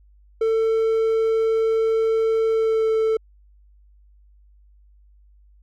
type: tone with pitch glide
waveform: triangle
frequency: 446.8 to 442.2 Hz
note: A4 to A4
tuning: +27 to +9 cents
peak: -15 dBFS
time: 0.41-3.17 s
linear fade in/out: 5 ms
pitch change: -18 cents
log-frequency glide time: 2.49-2.91 s
effects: added 50 Hz sine -50 dBFS peak until 5.62 s